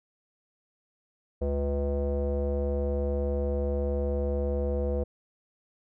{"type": "tone with low-pass filter", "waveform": "square", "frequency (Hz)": 70.8, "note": "C#2", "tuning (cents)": 37, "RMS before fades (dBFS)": -28, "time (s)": [1.41, 5.04], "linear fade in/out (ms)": 10, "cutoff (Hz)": 540, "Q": 7.8, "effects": []}